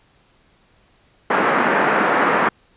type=band-pass noise; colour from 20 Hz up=white; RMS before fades=-17 dBFS; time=1.3-2.49 s; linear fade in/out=5 ms; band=190 to 1700 Hz; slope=24 dB/octave; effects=pink hiss -57 dBFS RMS until 2.76 s + resampled to 8000 Hz